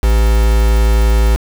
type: tone with quantisation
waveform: triangle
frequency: 55.5 Hz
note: A1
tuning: 16 cents sharp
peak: -6 dBFS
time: 0.02-1.37 s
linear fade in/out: 20 ms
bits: 3
effects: none